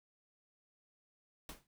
pink noise with exponential decay, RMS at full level -43 dBFS, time 1.49-1.67 s, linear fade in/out 2 ms, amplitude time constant 37 ms, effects none

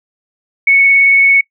sine tone with vibrato, 2215 Hz, C#7, 2 cents flat, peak -5 dBFS, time 0.67-1.41 s, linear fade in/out 5 ms, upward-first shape sine, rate 18 Hz, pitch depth 10 cents each way, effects noise-tail reverb RT60 0.1 s tail -25 dB re dry

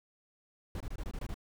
brown noise bursts, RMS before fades -38 dBFS, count 8, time 0.75-1.343 s, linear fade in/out 2 ms, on 54 ms, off 23 ms, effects none

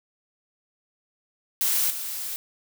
blue noise with level steps, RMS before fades -23 / -32 dBFS, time 1.61-2.36 s, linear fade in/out 0 ms, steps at 1.9 s, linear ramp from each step 5 ms, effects none

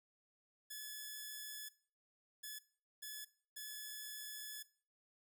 5% pulse tone bursts at uneven times, 1714 Hz, A6, 46 cents flat, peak -35 dBFS, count 4, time 0.7-1.69 / 2.43-2.59 / 3.02-3.25 / 3.56-4.63 s, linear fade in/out 10 ms, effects noise-tail reverb RT60 0.4 s tail -18 dB re dry

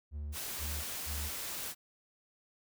triangle tone bursts, 73.8 Hz, D2, 9 cents sharp, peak -35 dBFS, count 3, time 0.11-1.31 s, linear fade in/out 50 ms, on 260 ms, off 210 ms
white noise, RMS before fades -40 dBFS, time 0.32-1.75 s, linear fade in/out 50 ms
effects none

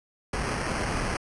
pink noise with sample-and-hold, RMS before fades -29 dBFS, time 0.33-1.17 s, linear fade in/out 5 ms, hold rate 3675 Hz, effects resampled to 24000 Hz

